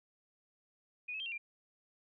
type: tone with pitch steps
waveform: sine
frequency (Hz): 2468 / 2580 / 3172 / 2744 / 2382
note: D#7 / E7 / G7 / F7 / D7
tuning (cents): -15 / -38 / +20 / -31 / +24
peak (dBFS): -38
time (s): 1.08-1.38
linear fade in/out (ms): 10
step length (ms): 60
effects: none